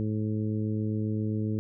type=harmonic tone; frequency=107.5 Hz; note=A2; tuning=40 cents flat; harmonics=1 / 2 / 3 / 4 / 5; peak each=-29 / -31 / -35 / -39 / -48 dBFS; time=0-1.59 s; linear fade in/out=0 ms; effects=none

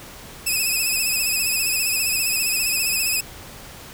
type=tone with vibrato; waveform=10% pulse; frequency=2564 Hz; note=E7; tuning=49 cents flat; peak=-11 dBFS; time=0.46-3.21 s; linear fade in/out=10 ms; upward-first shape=sine; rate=15 Hz; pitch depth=64 cents each way; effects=pink hiss -40 dBFS RMS until 3.93 s

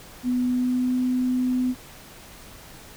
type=tone with pitch glide; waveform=sine; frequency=248.9 to 252.5 Hz; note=B3 to B3; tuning=+14 to +39 cents; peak=-20 dBFS; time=0.23-1.75 s; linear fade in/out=50 ms; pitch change=+25 cents; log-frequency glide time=0.46-0.98 s; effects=pink hiss -45 dBFS RMS until 2.96 s

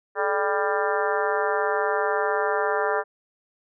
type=harmonic tone with a mistuned harmonic; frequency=198.1 Hz; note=G3; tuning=18 cents sharp; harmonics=2 / 3 / 4 / 5 / 6 / 7 / 8 / 9; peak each=-26 / -28 / -29 / -30 / -31 / -31 / -32 / -33 dBFS; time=0.15-3.04 s; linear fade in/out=50 ms; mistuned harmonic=2; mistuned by=+140 cents; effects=none

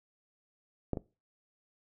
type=clicks; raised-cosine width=2 ms; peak=-17 / -21 dBFS; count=2; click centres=0.933 / 0.972 s; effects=noise-tail reverb RT60 0.3 s tail -21 dB re dry

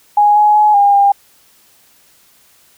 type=tone with pitch steps; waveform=sine; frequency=829 / 839 / 844 / 808 / 802 Hz; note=G#5 / G#5 / G#5 / G#5 / G5; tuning=-3 / +17 / +28 / -48 / +39 cents; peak=-6 dBFS; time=0.17-1.12 s; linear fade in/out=5 ms; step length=190 ms; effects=white hiss -50 dBFS RMS until 2.77 s

